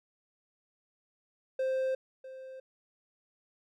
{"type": "tone with echo", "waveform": "triangle", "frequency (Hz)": 524, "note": "C5", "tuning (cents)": 2, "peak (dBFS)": -26, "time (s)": [1.59, 1.95], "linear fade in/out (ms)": 5, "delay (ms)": 650, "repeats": 1, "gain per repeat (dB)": -15, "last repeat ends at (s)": 2.6, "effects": []}